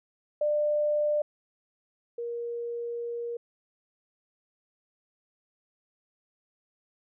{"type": "tone pair in turn", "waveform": "sine", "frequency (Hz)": [596, 471.9], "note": ["D5", "A#4"], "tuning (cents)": [25, 21], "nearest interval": "major third", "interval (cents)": 404, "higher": "first", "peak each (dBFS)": [-23, -31], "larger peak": "first", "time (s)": [[0.41, 1.22], [2.18, 3.37]], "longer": "second", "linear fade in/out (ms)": 5, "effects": []}